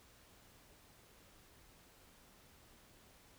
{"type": "silence", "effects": ["pink hiss -64 dBFS RMS until 3.38 s"]}